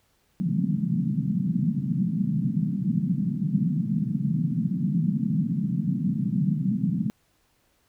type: band-pass noise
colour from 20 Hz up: white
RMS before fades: -25 dBFS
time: 0.4-7.1 s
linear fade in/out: 0 ms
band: 140 to 220 Hz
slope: 48 dB/octave
effects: pink hiss -67 dBFS RMS until 7.88 s